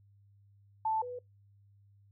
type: tone pair in turn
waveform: sine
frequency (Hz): 880 / 493.9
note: A5 / B4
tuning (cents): 0 / 0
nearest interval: minor seventh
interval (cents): 1000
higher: first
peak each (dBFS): -28 / -38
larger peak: first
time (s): 0.85-1.02 / 1.02-1.19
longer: neither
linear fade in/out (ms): 5
effects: noise-tail reverb RT60 0.2 s tail -26 dB re dry + added 100 Hz sine -60 dBFS peak until 2.11 s